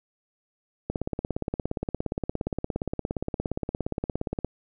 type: click train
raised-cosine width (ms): 2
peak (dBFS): -14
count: 62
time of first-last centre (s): 0.9-4.447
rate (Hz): 17.2
effects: none